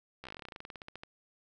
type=slowing click train; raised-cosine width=0.3 ms; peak=-28 dBFS; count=22; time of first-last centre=0.24-1.035 s; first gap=14 ms; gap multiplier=1.09; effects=none